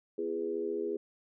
harmonic tone with a mistuned harmonic, 82.41 Hz, E2, in tune, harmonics 3 / 4 / 5 / 6, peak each -44 / -37 / -33 / -42 dBFS, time 0.18-0.97 s, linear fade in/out 5 ms, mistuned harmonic 4, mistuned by +41 cents, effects none

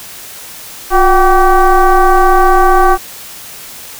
sine tone with frequency modulation, 395.6 Hz, G4, 16 cents sharp, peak -4 dBFS, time 0.9-2.98 s, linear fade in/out 50 ms, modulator 378 Hz, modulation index 2.4, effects white hiss -30 dBFS RMS until 3.99 s

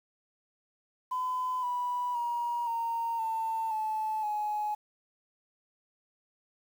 sine tone with pitch steps, 1012 / 981.5 / 951.9 / 923.2 / 895.4 / 868.4 / 842.2 Hz, B5 / B5 / A#5 / A#5 / A5 / A5 / G#5, +42 / -11 / +36 / -17 / +30 / -23 / +24 cents, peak -28 dBFS, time 1.11-4.75 s, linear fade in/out 10 ms, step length 520 ms, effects tanh soft clip ceiling -25 dBFS + 9-bit

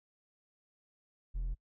sine tone with hard clipping, 41.85 Hz, E1, 27 cents sharp, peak -34 dBFS, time 1.34-1.55 s, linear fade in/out 20 ms, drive 3 dB, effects noise-tail reverb RT60 0.1 s tail -26 dB re dry

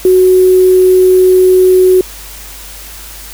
sine tone with sample-and-hold, 370 Hz, F#4, in tune, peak -3 dBFS, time 0.05-2.01 s, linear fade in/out 2 ms, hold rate 11025 Hz, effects added 50 Hz sine -32 dBFS peak until 3.33 s + white hiss -30 dBFS RMS until 3.33 s

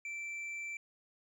sine tone with hard clipping, 2337 Hz, D7, 9 cents flat, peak -40 dBFS, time 0.05-0.77 s, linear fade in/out 2 ms, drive 4 dB, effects none

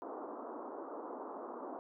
pink band-pass noise, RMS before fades -45 dBFS, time 0.02-1.79 s, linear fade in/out 0 ms, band 260 to 1200 Hz, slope 48 dB/octave, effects none

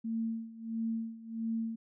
sine tone with tremolo, 226.1 Hz, A3, 47 cents sharp, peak -30 dBFS, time 0.04-1.76 s, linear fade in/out 10 ms, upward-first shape sine, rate 1.5 Hz, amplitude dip 85%, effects none

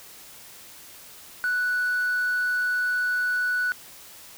sine tone, 1480 Hz, F#6, in tune, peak -20 dBFS, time 1.44-3.72 s, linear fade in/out 0 ms, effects tanh soft clip ceiling -20 dBFS + white hiss -46 dBFS RMS until 4.37 s

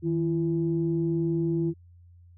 sine tone pair together, 159 / 336.9 Hz, D#3 / E4, +38 / +38 cents, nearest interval octave + minor second, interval 1300 cents, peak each -26 / -25 dBFS, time 0.02-1.74 s, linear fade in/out 50 ms, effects tanh soft clip ceiling -15 dBFS + added 87 Hz sine -50 dBFS peak until 2.37 s

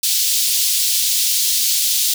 pink high-pass noise, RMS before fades -17 dBFS, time 0.03-2.14 s, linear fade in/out 5 ms, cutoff 3600 Hz, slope 24 dB/octave, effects none

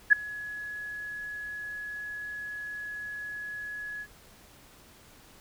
sine tone with ADSR envelope, 1688 Hz, G#6, 28 cents sharp, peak -11 dBFS, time 0.1-4.07 s, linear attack 26 ms, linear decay 7 ms, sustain -24 dB, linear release 59 ms, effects pink hiss -55 dBFS RMS until 5.4 s

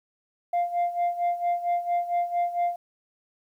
sine tone with tremolo, 698.5 Hz, F5, in tune, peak -18 dBFS, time 0.53-2.76 s, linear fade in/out 5 ms, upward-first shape sine, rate 4.4 Hz, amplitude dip 80%, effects tanh soft clip ceiling -20 dBFS + 10-bit

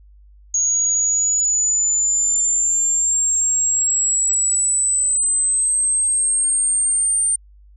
sine exponential sweep, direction up, 6645 to 8880 Hz, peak -15 dBFS, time 0.54-7.36 s, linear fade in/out 5 ms, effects added 50 Hz sine -44 dBFS peak until 7.76 s

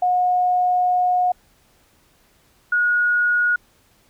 sine tone pair in turn, 724 / 1448 Hz, F#5 / F#6, -38 / -38 cents, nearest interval octave, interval 1200 cents, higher second, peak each -15 dBFS, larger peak neither, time 0.02-1.32 / 2.72-3.56 s, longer first, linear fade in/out 5 ms, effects pink hiss -58 dBFS RMS until 4.09 s

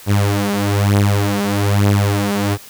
sawtooth beating tone pair, 100.7 / 101.8 Hz, G2 / G#2, +47 / -34 cents, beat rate 1.1 Hz, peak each -12 dBFS, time 0.06-2.58 s, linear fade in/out 50 ms, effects white hiss -39 dBFS RMS until 2.69 s

